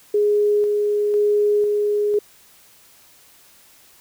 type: tone with tremolo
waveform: sine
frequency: 415.3 Hz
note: G#4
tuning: in tune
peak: -14 dBFS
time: 0.14-2.19 s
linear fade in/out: 5 ms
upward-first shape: square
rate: 1 Hz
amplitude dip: 25%
effects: white hiss -51 dBFS RMS until 4 s